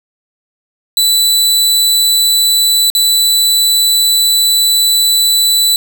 sawtooth tone with dropouts, 3977 Hz, B7, 11 cents sharp, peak -5 dBFS, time 0.97-5.76 s, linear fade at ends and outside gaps 1 ms, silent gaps 2.901-2.95 s, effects none

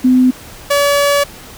sine / sawtooth tone pair in turn, 254.2 / 570.7 Hz, C4 / D5, -50 / -50 cents, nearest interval octave + major second, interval 1400 cents, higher second, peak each -6 dBFS, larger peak neither, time 0.04-0.31 / 0.7-1.24 s, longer second, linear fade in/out 10 ms, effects pink hiss -35 dBFS RMS until 1.57 s

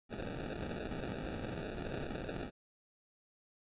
violet noise with sample-and-hold, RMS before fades -41 dBFS, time 0.09-2.51 s, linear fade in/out 50 ms, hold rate 1050 Hz, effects resampled to 8000 Hz

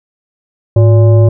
sine tone with frequency modulation, 107 Hz, A2, 48 cents flat, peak -3 dBFS, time 0.76-1.29 s, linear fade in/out 5 ms, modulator 467 Hz, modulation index 0.53, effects none

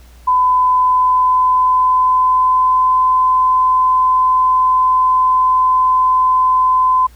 sine tone with pitch glide, 1007 to 1021.6 Hz, B5 to C6, +33 to -42 cents, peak -9 dBFS, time 0.27-7.07 s, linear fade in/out 10 ms, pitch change +25 cents, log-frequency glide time 0.41-2.98 s, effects added 60 Hz sine -39 dBFS peak until 7.15 s + pink hiss -49 dBFS RMS until 7.15 s

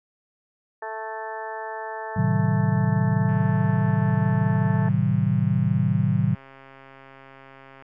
harmonic tone, 220 Hz, A3, in tune, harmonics 2 / 3 / 4 / 5 / 6 / 7 / 8, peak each -37 / -37 / -33 / -42 / -45 / -45 / -38 dBFS, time 0.82-4.89 s, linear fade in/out 5 ms
sine chord, A diminished seventh, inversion none, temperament equal with one note detuned, 110 / 130.81 / 155.56 / 189.32 Hz, A2 / C3 / Eb3 / Gb3, 0 / 0 / 0 / +40 cents, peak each -24 dBFS, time 2.16-6.35 s, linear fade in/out 10 ms
click train, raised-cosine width 0.5 ms, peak -31 dBFS, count 613, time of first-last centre 3.29-7.823 s, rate 135 Hz
effects none

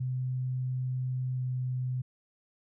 sine tone with pitch glide, 128 to 127.19 Hz, C3 to C3, -38 to -49 cents, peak -29 dBFS, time 0-2.02 s, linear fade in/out 10 ms, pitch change -11 cents, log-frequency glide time 1.35-1.41 s, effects none

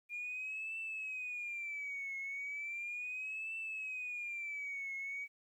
sine tone with vibrato, 2405 Hz, D7, 41 cents sharp, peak -38 dBFS, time 0.09-5.28 s, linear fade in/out 50 ms, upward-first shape triangle, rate 0.36 Hz, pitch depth 180 cents each way, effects tanh soft clip ceiling -35 dBFS + 12-bit

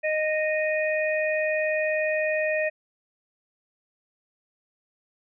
harmonic tone, 619 Hz, D#5, 9 cents flat, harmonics 1 / 3 / 4, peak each -24 / -29 / -30 dBFS, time 0.03-2.7 s, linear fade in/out 20 ms, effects none

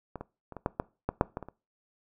clicks, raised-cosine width 1 ms, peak -23 / -24 / -28 / -25 / -13 / -14 / -14 / -7 / -19 / -26 / -29 dBFS, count 11, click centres 0.157 / 0.21 / 0.523 / 0.567 / 0.661 / 0.799 / 1.09 / 1.211 / 1.371 / 1.427 / 1.486 s, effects noise-tail reverb RT60 0.3 s tail -21 dB re dry

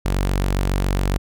sawtooth tone, 47.23 Hz, F#1, 36 cents sharp, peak -14 dBFS, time 0.05-1.18 s, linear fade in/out 10 ms, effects none

